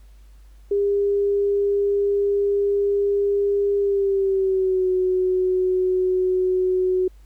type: tone with pitch glide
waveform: sine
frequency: 403.1 to 369.6 Hz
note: G4 to F#4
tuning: +48 to -2 cents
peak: -17 dBFS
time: 0.71-7.08 s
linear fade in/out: 5 ms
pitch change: -150 cents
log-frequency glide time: 3.78-4.89 s
effects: added 50 Hz sine -44 dBFS peak until 7.25 s + pink hiss -62 dBFS RMS until 7.25 s